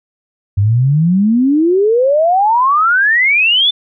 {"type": "exponential sweep", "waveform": "sine", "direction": "up", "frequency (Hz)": [95.9, 3560], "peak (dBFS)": -8, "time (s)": [0.57, 3.71], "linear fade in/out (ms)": 10, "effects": []}